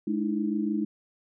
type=tone cluster; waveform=sine; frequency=211.4 / 300.4 / 326.8 Hz; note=G#3 / D4 / E4; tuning=+31 / +39 / -15 cents; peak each=-28 / -30 / -31 dBFS; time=0.07-0.85 s; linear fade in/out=5 ms; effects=none